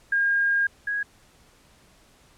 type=tone pair in turn; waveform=sine; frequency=1618 / 1653 Hz; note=G#6 / G#6; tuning=-46 / -9 cents; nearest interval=unison; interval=37 cents; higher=second; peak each=-19 / -24 dBFS; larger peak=first; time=0.12-0.67 / 0.87-1.03 s; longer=first; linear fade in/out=5 ms; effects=pink hiss -57 dBFS RMS until 2.37 s + low-pass 11000 Hz 12 dB/octave